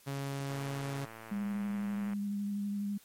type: tone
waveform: sawtooth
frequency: 138.59 Hz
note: C#3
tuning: in tune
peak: -31 dBFS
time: 0.06-1.06 s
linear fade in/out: 20 ms
type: click train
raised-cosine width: 0.5 ms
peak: -32 dBFS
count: 184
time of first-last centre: 0.5-2.134 s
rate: 112 Hz
type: tone with vibrato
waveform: sine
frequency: 202.8 Hz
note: G#3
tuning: 41 cents flat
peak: -32 dBFS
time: 1.31-2.98 s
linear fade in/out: 10 ms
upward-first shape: sine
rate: 12 Hz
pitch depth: 16 cents each way
effects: white hiss -61 dBFS RMS until 3.04 s + MP3 64 kbps